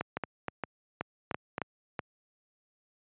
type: clicks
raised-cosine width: 0.5 ms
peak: -17 dBFS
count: 11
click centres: 0.01 / 0.17 / 0.237 / 0.483 / 0.637 / 1.01 / 1.312 / 1.345 / 1.581 / 1.617 / 1.992 s
effects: high-pass 100 Hz 12 dB/octave + resampled to 8000 Hz